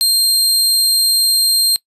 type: tone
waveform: sawtooth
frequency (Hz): 4186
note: C8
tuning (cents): 0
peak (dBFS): -8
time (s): 0.01-1.76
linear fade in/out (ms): 0
effects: noise-tail reverb RT60 0.1 s tail -22 dB re dry + resampled to 32000 Hz